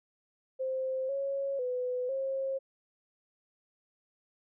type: tone with pitch steps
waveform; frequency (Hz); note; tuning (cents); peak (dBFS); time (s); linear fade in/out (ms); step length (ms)
sine; 523 / 551 / 500 / 537; C5 / C#5 / B4 / C5; -1 / -11 / +21 / +45; -30; 0.59-2.59; 20; 500
effects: none